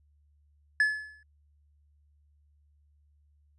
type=tone with exponential decay; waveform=triangle; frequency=1717 Hz; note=A6; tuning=43 cents flat; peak=-17 dBFS; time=0.8-1.23 s; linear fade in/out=2 ms; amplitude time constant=93 ms; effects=added 73 Hz sine -62 dBFS peak until 3.58 s + resampled to 24000 Hz